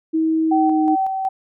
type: tone with pitch glide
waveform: sine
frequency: 320 to 312 Hz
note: D#4 to D#4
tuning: +49 to +5 cents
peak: -15 dBFS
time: 0.13-0.96 s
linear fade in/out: 20 ms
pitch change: -44 cents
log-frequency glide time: 0.47-0.83 s
type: tone with tremolo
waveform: sine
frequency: 767 Hz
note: G5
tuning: 38 cents flat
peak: -16 dBFS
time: 0.51-1.29 s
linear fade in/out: 10 ms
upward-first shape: square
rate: 2.7 Hz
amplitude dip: 40%
effects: none